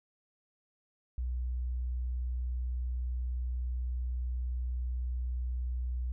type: tone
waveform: sine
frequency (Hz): 61.74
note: B1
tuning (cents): 0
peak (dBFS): -31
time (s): 1.18-6.12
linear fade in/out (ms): 0
effects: none